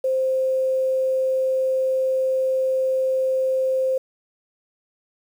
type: tone with quantisation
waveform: sine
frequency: 523.3 Hz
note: C5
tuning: in tune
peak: -18 dBFS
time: 0.04-3.98 s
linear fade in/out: 5 ms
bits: 8
effects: none